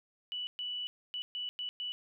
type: tone bursts at uneven times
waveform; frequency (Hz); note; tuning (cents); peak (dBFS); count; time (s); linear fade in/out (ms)
sine; 2960; F#7; 0; -35; 6; 0.32-0.47 / 0.59-0.87 / 1.14-1.22 / 1.35-1.49 / 1.59-1.69 / 1.8-1.92; 0
effects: none